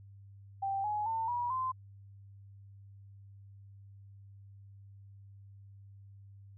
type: tone with pitch steps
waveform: sine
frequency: 784 / 840.3 / 900.6 / 965.2 / 1034.5 Hz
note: G5 / G#5 / A5 / B5 / C6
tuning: 0 / +20 / +40 / -40 / -20 cents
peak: -31 dBFS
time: 0.62-1.72 s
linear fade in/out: 10 ms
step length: 220 ms
effects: added 99 Hz sine -51 dBFS peak until 6.57 s